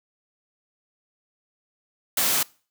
white noise, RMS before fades -22 dBFS, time 2.17-2.43 s, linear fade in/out 5 ms, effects noise-tail reverb RT60 0.4 s tail -24 dB re dry + high-pass 150 Hz 12 dB/octave

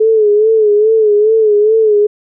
sine tone with vibrato, 429.4 Hz, A4, 42 cents flat, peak -6 dBFS, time 0-2.07 s, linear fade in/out 10 ms, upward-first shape sine, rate 2.4 Hz, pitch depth 70 cents each way, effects none

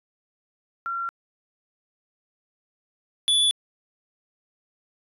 sine / square tone pair in turn, 1370 / 3452 Hz, F6 / A7, -34 / -34 cents, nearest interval octave + major third, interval 1600 cents, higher second, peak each -26 / -18 dBFS, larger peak second, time 0.86-1.09 / 3.28-3.51 s, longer neither, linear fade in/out 0 ms, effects resampled to 32000 Hz

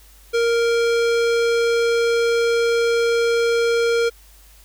square tone with low-pass filter, 466.2 Hz, A#4, in tune, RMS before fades -18 dBFS, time 0.33-4.1 s, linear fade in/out 20 ms, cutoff 6000 Hz, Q 0.77, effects added 50 Hz sine -47 dBFS peak until 4.64 s + white hiss -51 dBFS RMS until 4.64 s

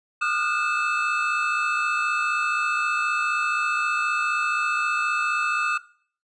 triangle tone cluster, 1218 / 1368 / 1432 / 1487 / 2618 Hz, D#6 / F6 / F6 / F#6 / E7, -37 / -36 / +43 / +8 / -13 cents, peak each -24 / -31 / -24 / -30 / -25 dBFS, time 0.21-5.78 s, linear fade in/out 10 ms, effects noise-tail reverb RT60 0.5 s tail -19 dB re dry + resampled to 22050 Hz

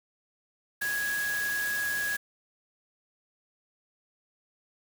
sine tone in noise, 1661.2 Hz, G#6, in tune, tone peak -28 dBFS, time 0.81-2.17 s, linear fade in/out 10 ms, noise white, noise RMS -37 dBFS, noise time 0.81-2.17 s, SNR +6 dB, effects none

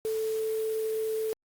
sine tone in noise, 440 Hz, A4, in tune, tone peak -27 dBFS, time 0.05-1.33 s, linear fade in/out 0 ms, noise white, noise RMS -45 dBFS, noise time 0.05-1.33 s, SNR +15 dB, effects Opus 48 kbps

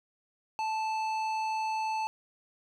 sine tone with tanh clipping, 877 Hz, A5, 6 cents flat, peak -31 dBFS, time 0.59-2.07 s, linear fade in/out 0 ms, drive 13 dB, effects none

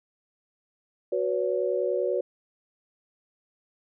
sine chord, F# suspended fourth, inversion none, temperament equal with one note detuned, 370 / 493.9 / 564.1 Hz, F#4 / B4 / C#5, 0 / 0 / +30 cents, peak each -28 dBFS, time 1.12-2.21 s, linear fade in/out 5 ms, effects none

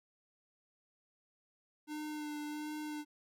square tone with vibrato, 300.7 Hz, D4, 41 cents sharp, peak -40 dBFS, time 1.87-3.05 s, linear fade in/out 50 ms, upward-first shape sine, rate 1.4 Hz, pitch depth 18 cents each way, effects none

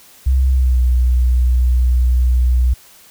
sine tone with pitch glide, 65.41 to 61.92 Hz, C2 to B1, 0 to +5 cents, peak -10 dBFS, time 0.26-2.74 s, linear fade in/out 10 ms, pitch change -95 cents, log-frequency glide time 0.5-0.8 s, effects white hiss -45 dBFS RMS until 3.1 s

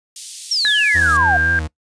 white high-pass noise, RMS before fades -30 dBFS, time 0.16-1.17 s, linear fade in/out 2 ms, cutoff 3300 Hz, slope 24 dB/octave
sine exponential sweep, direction down, 5700 to 690 Hz, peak -15 dBFS, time 0.51-1.37 s, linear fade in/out 5 ms
sine tone with pitch glide, 1700 to 1595.3 Hz, G#6 to G6, +40 to +30 cents, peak -14 dBFS, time 0.65-1.59 s, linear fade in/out 0 ms, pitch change -110 cents, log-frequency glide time 0.93-1.28 s
40% pulse tone with vibrato, 81 Hz, E2, 30 cents flat, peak -21 dBFS, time 0.94-1.68 s, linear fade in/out 20 ms, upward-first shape sine, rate 3.9 Hz, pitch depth 70 cents each way
effects noise-tail reverb RT60 0.1 s tail -21 dB re dry + resampled to 22050 Hz

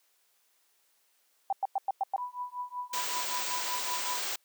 sine tone bursts, 781 Hz, G5, 7 cents flat, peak -25 dBFS, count 6, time 1.5-2.162 s, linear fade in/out 2 ms, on 27 ms, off 100 ms
sine tone with tremolo, 988 Hz, B5, in tune, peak -31 dBFS, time 2.18-4.21 s, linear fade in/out 0 ms, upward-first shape triangle, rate 5.3 Hz, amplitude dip 100%
white band-stop noise, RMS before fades -34 dBFS, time 2.93-4.36 s, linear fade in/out 5 ms, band 8600 to 15000 Hz, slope 96 dB/octave
effects white hiss -70 dBFS RMS until 4.44 s + high-pass 400 Hz 12 dB/octave

